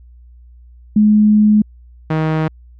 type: tone pair in turn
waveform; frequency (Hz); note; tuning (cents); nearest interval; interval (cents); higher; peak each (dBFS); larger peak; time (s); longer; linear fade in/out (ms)
sine / sawtooth; 211.6 / 157.47; G#3 / D#3; +33 / +21; perfect fourth; 512; first; -7 / -10; first; 0.96-1.62 / 2.1-2.48; first; 5
effects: added 60 Hz sine -39 dBFS peak until 2.79 s + low-pass 2000 Hz 12 dB/octave